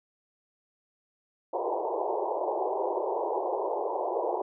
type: band-pass noise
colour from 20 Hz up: pink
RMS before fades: -30 dBFS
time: 1.53-4.42 s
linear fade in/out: 5 ms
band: 350 to 990 Hz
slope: 96 dB/octave
effects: none